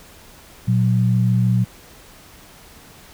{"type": "tone pair together", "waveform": "sine", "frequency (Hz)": [118.6, 184.86], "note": ["A#2", "F#3"], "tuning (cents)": [30, -1], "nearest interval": "minor sixth", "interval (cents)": 769, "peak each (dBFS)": [-15, -19], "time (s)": [0.67, 1.65], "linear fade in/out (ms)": 20, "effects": ["pink hiss -45 dBFS RMS until 3.13 s"]}